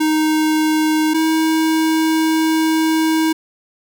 square tone pair in turn, 311.1 / 318.7 Hz, D#4 / D#4, 0 / +42 cents, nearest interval unison, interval 42 cents, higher second, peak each -14 dBFS, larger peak neither, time 0-1.14 / 1.14-3.33 s, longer second, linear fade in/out 10 ms, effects none

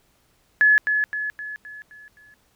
sine tone with echo, 1707 Hz, G#6, 47 cents sharp, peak -12 dBFS, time 0.61-0.78 s, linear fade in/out 0 ms, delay 260 ms, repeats 6, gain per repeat -6 dB, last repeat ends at 2.34 s, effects pink hiss -63 dBFS RMS until 2.55 s

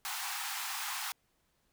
pink high-pass noise, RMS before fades -38 dBFS, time 0.05-1.12 s, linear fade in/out 0 ms, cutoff 760 Hz, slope 96 dB/octave, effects pink hiss -75 dBFS RMS until 1.72 s

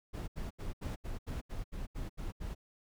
brown noise bursts, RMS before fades -39 dBFS, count 11, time 0.13-2.55 s, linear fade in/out 20 ms, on 150 ms, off 77 ms, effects none

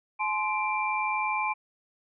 sine tone cluster, 854 / 1042 / 2358 Hz, G#5 / C6 / D7, +48 / -7 / +6 cents, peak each -30 dBFS, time 0.19-1.54 s, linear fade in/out 20 ms, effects none

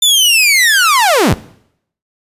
sawtooth linear sweep, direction down, 3577 to 55.7 Hz, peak -4 dBFS, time 0.02-1.34 s, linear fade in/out 5 ms, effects noise-tail reverb RT60 0.7 s tail -19 dB re dry + resampled to 32000 Hz

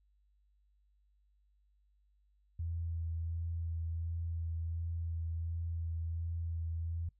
sine tone with vibrato, 83.1 Hz, E2, 15 cents sharp, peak -35 dBFS, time 2.59-7.09 s, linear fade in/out 5 ms, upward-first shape sine, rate 1.4 Hz, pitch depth 16 cents each way, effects noise-tail reverb RT60 0.1 s tail -21 dB re dry + added 50 Hz sine -68 dBFS peak until 7.19 s

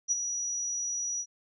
sine tone with ADSR envelope, 5830 Hz, F#8, 26 cents flat, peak -22 dBFS, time 0.08-1.26 s, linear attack 35 ms, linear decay 25 ms, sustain -8 dB, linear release 60 ms, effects none

